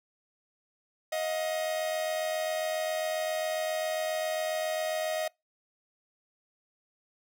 45% pulse tone pair together, 629 / 716.4 Hz, D#5 / F5, +19 / +44 cents, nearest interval major second, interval 225 cents, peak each -30 / -37 dBFS, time 1.12-5.28 s, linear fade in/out 5 ms, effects noise-tail reverb RT60 0.2 s tail -25 dB re dry

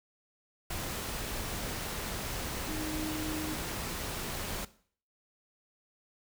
sine tone in noise, 310 Hz, D#4, 6 cents flat, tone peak -37 dBFS, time 2.68-3.54 s, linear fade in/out 5 ms, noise pink, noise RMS -37 dBFS, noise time 0.7-4.65 s, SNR -3 dB, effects noise-tail reverb RT60 0.5 s tail -17 dB re dry

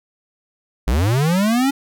square linear sweep, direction up, 49.39 to 281.8 Hz, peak -15 dBFS, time 0.87-1.71 s, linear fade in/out 10 ms, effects none

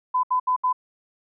sine tone bursts, 1008 Hz, B5, 35 cents sharp, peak -18 dBFS, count 4, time 0.14-0.729 s, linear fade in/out 10 ms, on 94 ms, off 71 ms, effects none

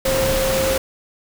sine tone in noise, 531 Hz, C5, 25 cents sharp, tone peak -18 dBFS, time 0.05-0.78 s, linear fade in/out 5 ms, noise pink, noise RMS -22 dBFS, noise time 0.05-0.78 s, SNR +1 dB, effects none

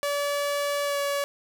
sawtooth tone with pitch glide, 574 to 567.1 Hz, D5 to C#5, -40 to +39 cents, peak -21 dBFS, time 0.03-1.24 s, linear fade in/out 0 ms, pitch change -21 cents, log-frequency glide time 0.84-0.98 s, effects none

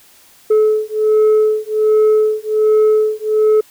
sine beating tone pair, 430 / 431.3 Hz, A4 / A4, -40 / -35 cents, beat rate 1.3 Hz, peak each -11 dBFS, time 0.5-3.61 s, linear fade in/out 10 ms, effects tanh soft clip ceiling -7 dBFS + white hiss -47 dBFS RMS until 3.7 s

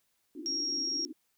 white band-pass noise, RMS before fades -43 dBFS, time 0.35-1.13 s, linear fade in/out 5 ms, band 260 to 350 Hz, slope 96 dB/octave
sine tone, 5588 Hz, F8, in tune, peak -30 dBFS, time 0.46-1.05 s, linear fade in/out 0 ms
effects white hiss -75 dBFS RMS until 1.37 s

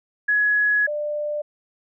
sine tone pair in turn, 1682 / 594.7 Hz, G#6 / D5, +22 / +22 cents, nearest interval octave + tritone, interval 1800 cents, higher first, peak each -16 / -23 dBFS, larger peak first, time 0.28-0.87 / 0.87-1.42 s, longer first, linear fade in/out 10 ms, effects none

